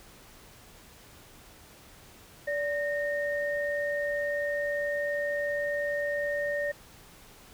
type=tone pair together; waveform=sine; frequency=580 / 1841.4 Hz; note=D5 / A#6; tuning=-22 / -22 cents; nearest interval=octave + minor sixth; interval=2000 cents; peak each=-29 / -32 dBFS; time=2.47-6.72 s; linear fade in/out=10 ms; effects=pink hiss -53 dBFS RMS until 7.53 s